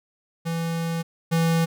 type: tone pair in turn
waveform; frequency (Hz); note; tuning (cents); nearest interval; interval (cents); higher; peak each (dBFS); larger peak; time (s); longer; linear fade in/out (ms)
square; 166.1 / 165.23; E3 / E3; +13 / +4; unison; 9; first; -25 / -19; second; 0.45-1.03 / 1.31-1.66; first; 20
effects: none